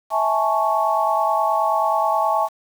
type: chord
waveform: sine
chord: A major seventh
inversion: second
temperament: equal with one note detuned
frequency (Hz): 652.4 / 830.6 / 880 / 1108.7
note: E5 / G#5 / A5 / C#6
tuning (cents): -18 / 0 / 0 / 0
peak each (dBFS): -22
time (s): 0.1-2.49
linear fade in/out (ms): 50
effects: 7-bit